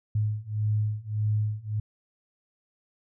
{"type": "beating tone pair", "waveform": "sine", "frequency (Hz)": [105.6, 107.3], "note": ["G#2", "A2"], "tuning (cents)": [29, -43], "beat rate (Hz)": 1.7, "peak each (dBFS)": [-28, -27], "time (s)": [0.15, 1.8], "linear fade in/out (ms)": 5, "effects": []}